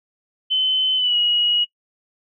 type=tone with pitch glide; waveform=sine; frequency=3050 to 2902 Hz; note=G7 to F#7; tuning=-48 to -34 cents; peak=-16 dBFS; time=0.5-1.65 s; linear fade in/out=20 ms; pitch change=-86 cents; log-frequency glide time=0.96-1.16 s; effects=noise-tail reverb RT60 0.1 s tail -19 dB re dry